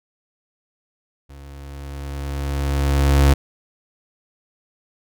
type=tone with level ramp; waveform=35% pulse; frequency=69.9 Hz; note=C#2; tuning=15 cents sharp; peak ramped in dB=-37 to -8 dBFS; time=1.29-3.34 s; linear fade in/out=10 ms; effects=none